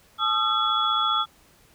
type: tone cluster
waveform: sine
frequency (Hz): 861 / 1232 / 1347 / 3381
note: A5 / D#6 / E6 / G#7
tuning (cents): -38 / -17 / +37 / +30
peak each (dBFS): -31 / -26 / -24 / -25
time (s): 0.18-1.26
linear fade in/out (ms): 50
effects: pink hiss -57 dBFS RMS until 1.74 s